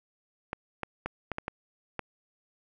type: clicks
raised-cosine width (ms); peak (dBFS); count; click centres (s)
0.5; -17; 7; 0.531 / 0.833 / 1.06 / 1.317 / 1.384 / 1.481 / 1.993
effects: none